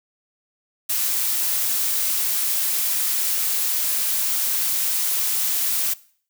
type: noise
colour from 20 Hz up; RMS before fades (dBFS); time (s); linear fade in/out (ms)
blue; -22; 0.89-5.94; 10
effects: noise-tail reverb RT60 0.5 s tail -20 dB re dry